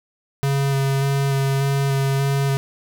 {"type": "tone with vibrato", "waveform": "square", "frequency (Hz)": 137.6, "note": "C#3", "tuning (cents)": -12, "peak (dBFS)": -18, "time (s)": [0.43, 2.57], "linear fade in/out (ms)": 0, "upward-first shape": "square", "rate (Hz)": 1.7, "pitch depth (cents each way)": 12, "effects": []}